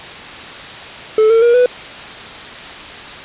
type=tone with pitch steps; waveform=triangle; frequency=434.8 / 454.1 / 474.2 / 495.1 Hz; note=A4 / A#4 / A#4 / B4; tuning=-21 / -45 / +30 / +4 cents; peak=-5 dBFS; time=1.18-1.66 s; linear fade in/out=2 ms; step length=120 ms; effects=white hiss -30 dBFS RMS until 3.24 s + resampled to 8000 Hz